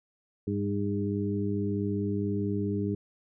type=harmonic tone with a mistuned harmonic; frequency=101.6 Hz; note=G#2; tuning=38 cents flat; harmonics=1 / 2 / 3 / 4; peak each=-32 / -31 / -33 / -34 dBFS; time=0.47-2.95 s; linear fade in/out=5 ms; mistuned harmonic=2; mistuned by=-25 cents; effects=none